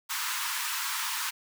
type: high-pass noise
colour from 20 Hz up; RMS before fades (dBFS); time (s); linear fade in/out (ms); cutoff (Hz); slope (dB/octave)
pink; -32; 0.09-1.31; 20; 900; 96
effects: none